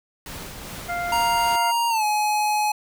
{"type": "noise with tremolo", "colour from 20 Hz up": "pink", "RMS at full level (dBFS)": -35, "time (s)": [0.26, 1.56], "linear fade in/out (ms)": 2, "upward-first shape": "sine", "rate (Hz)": 2.5, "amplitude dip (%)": 30}
{"type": "harmonic tone", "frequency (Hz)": 698.5, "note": "F5", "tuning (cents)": 0, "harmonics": [1, 2, 3], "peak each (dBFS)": [-26, -30, -33], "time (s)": [0.88, 1.72], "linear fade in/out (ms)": 20}
{"type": "tone with pitch glide", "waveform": "square", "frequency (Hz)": [936, 843.6], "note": ["A#5", "G#5"], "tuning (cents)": [7, 27], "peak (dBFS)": -20, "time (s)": [1.12, 2.72], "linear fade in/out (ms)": 5, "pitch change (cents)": -180, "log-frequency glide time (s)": [1.89, 2.04]}
{"effects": []}